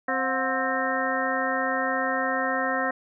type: harmonic tone with a mistuned harmonic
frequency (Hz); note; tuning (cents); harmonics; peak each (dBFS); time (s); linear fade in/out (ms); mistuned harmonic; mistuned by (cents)
263.1; C4; +10; 1 / 2 / 3 / 4 / 5 / 6 / 7; -32 / -30 / -30 / -32 / -32 / -33 / -29; 0.08-2.91; 5; 3; -140
effects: none